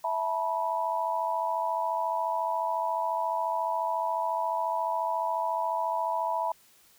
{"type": "chord", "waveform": "sine", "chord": "E suspended fourth", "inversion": "none", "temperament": "equal with one note detuned", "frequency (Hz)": [659.3, 880, 974.2], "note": ["E5", "A5", "B5"], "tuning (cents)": [0, 0, -24], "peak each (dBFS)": [-32, -32, -29], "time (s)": [0.04, 6.52], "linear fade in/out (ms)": 5, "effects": ["white hiss -60 dBFS RMS until 6.98 s"]}